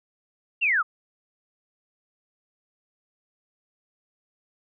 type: linear sweep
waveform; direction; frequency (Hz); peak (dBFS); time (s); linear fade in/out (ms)
sine; down; 2845 to 1161; -19; 0.61-0.83; 20
effects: none